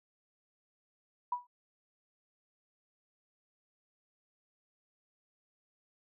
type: tone with exponential decay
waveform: sine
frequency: 978 Hz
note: B5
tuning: 17 cents flat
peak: -27 dBFS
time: 1.32-1.47 s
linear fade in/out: 5 ms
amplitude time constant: 31 ms
effects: none